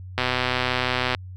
click train, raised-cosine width 0.3 ms, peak -6 dBFS, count 123, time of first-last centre 0.18-1.148 s, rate 126 Hz, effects added 92 Hz sine -35 dBFS peak until 1.36 s

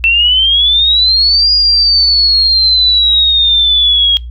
sine exponential two-way sweep, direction up then down, 2667 to 4880 to 3269 Hz, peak -6 dBFS, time 0.04-4.17 s, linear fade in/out 0 ms, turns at 1.52 s, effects noise-tail reverb RT60 0.2 s tail -22 dB re dry + added 60 Hz sine -22 dBFS peak until 4.3 s

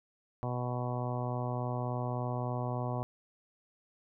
harmonic tone, 123.47 Hz, B2, in tune, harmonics 1 / 2 / 3 / 4 / 5 / 6 / 7 / 8 / 9, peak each -34 / -41 / -44 / -44 / -41 / -42 / -46 / -44 / -47 dBFS, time 0.43-3.03 s, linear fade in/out 0 ms, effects none

